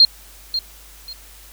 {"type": "tone with echo", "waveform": "sine", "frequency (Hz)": 4205, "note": "C8", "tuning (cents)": 8, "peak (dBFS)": -6, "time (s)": [0, 0.05], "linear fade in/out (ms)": 2, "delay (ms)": 540, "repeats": 2, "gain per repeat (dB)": -12, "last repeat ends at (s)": 1.13, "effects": ["added 50 Hz sine -45 dBFS peak until 1.52 s", "white hiss -45 dBFS RMS until 1.52 s"]}